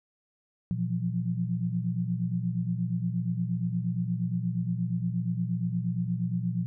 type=tone cluster; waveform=sine; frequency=119.8 / 170.8 / 179.3 Hz; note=A#2 / F3 / F3; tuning=+48 / -38 / +46 cents; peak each=-31 dBFS; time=0.71-6.66 s; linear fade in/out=0 ms; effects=none